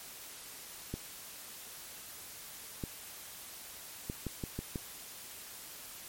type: clicks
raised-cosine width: 3 ms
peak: -23 dBFS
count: 7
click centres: 0.94 / 2.838 / 4.099 / 4.267 / 4.438 / 4.59 / 4.758 s
effects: white hiss -48 dBFS RMS until 6.08 s + MP3 64 kbps